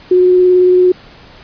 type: tone with vibrato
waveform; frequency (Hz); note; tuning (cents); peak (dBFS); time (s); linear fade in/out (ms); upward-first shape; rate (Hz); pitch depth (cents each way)
sine; 363.8; F#4; -29; -5; 0.11-0.92; 5; triangle; 18; 14
effects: pink hiss -39 dBFS RMS until 1.43 s + resampled to 11025 Hz